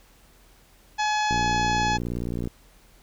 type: harmonic tone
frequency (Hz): 848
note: G#5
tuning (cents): +36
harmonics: 1 / 2 / 3 / 4 / 5 / 6 / 7 / 8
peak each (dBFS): -23 / -29 / -33 / -35 / -37 / -39 / -40 / -41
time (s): 0.98-1.98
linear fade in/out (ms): 20
type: click train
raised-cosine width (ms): 3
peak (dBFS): -17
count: 70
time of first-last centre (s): 1.31-2.474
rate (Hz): 59.3
effects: added 42 Hz sine -56 dBFS peak until 3.02 s + pink hiss -57 dBFS RMS until 3.02 s